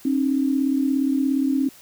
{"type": "tone pair together", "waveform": "sine", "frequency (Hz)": [268.3, 305.4], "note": ["C4", "D#4"], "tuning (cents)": [44, -32], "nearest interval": "major second", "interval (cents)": 224, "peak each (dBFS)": [-19, -24], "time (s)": [0.05, 1.69], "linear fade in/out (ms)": 5, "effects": ["white hiss -48 dBFS RMS until 1.81 s"]}